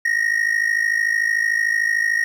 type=ring-modulated tone; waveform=triangle; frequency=1873 Hz; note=A#6; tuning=8 cents sharp; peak=-12 dBFS; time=0.05-2.24 s; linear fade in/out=0 ms; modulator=26.7 Hz; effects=none